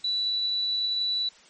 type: tone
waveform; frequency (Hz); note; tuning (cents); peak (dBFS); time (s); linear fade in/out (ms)
sine; 3951; B7; 0; -24; 0.04-1.29; 5
effects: white hiss -54 dBFS RMS until 1.49 s + MP3 32 kbps